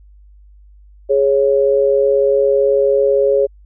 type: tone pair together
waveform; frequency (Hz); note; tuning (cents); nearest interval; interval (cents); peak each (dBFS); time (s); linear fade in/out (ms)
sine; 414.7 / 552.7; G#4 / C#5; -3 / -5; perfect fourth; 498; -13; 1.09-3.47; 20
effects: added 50 Hz sine -41 dBFS peak until 3.65 s